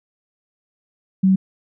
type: tone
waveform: sine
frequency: 190 Hz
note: F#3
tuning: 46 cents sharp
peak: -11 dBFS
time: 1.23-1.36 s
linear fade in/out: 10 ms
effects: none